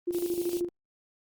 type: tone with tremolo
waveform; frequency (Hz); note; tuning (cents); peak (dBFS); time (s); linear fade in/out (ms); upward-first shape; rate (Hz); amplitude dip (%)
sine; 349.2; F4; 0; -25; 0.07-0.69; 10; square; 13; 60
type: band-stop noise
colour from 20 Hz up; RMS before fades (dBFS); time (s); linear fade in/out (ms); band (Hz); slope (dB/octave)
white; -42; 0.12-0.61; 20; 840 to 2500; 48
effects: Opus 24 kbps